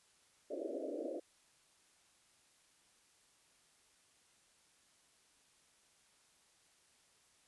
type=band-pass noise; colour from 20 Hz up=white; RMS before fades=-42 dBFS; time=0.5-1.2 s; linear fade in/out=10 ms; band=260 to 640 Hz; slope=96 dB/octave; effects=white hiss -70 dBFS RMS until 7.47 s + resampled to 24000 Hz